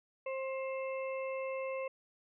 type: harmonic tone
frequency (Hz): 530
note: C5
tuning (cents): +22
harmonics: 1 / 2 / 4 / 5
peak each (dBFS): -36 / -45 / -48 / -48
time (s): 0.26-1.88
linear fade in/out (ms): 5
effects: none